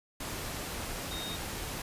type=tone in noise; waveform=sine; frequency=3718 Hz; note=A#7; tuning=5 cents flat; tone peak=-39 dBFS; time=1.11-1.36 s; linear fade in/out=5 ms; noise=pink; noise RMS=-38 dBFS; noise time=0.2-1.82 s; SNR=-4 dB; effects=resampled to 32000 Hz